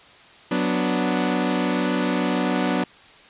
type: chord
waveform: sawtooth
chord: B minor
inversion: second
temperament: equal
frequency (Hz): 185 / 246.9 / 293.7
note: F#3 / B3 / D4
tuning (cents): 0 / 0 / 0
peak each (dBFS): -21 / -20 / -21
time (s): 0.51-2.84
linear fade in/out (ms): 5
effects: white hiss -48 dBFS RMS until 3.29 s + resampled to 8000 Hz